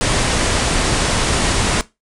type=low-pass noise; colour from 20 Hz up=pink; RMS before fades=-17 dBFS; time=0.01-1.81 s; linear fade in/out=0 ms; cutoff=10000 Hz; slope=96 dB/octave; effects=noise-tail reverb RT60 0.2 s tail -17 dB re dry